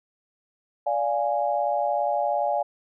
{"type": "chord", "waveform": "sine", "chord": "D diminished", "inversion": "none", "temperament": "equal with one note detuned", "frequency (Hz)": [581.3, 698.5, 830.6], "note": ["D5", "F5", "Ab5"], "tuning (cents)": [-18, 0, 0], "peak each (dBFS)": -26, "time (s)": [0.86, 2.63], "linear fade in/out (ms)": 10, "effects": []}